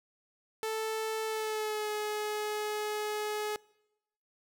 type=tone with pitch glide; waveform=sawtooth; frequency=440 to 422.8 Hz; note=A4 to G#4; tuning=0 to +31 cents; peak=-28 dBFS; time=0.63-3.56 s; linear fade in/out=0 ms; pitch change=-69 cents; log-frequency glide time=1.26-1.9 s; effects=noise-tail reverb RT60 0.9 s tail -24 dB re dry